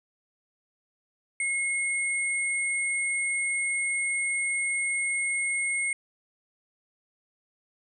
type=tone pair together; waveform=sine; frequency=2165 / 8660 Hz; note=C#7 / C#9; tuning=-41 / -41 cents; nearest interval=2 octaves; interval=2400 cents; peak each=-26 / -32 dBFS; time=1.4-5.93 s; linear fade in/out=2 ms; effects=none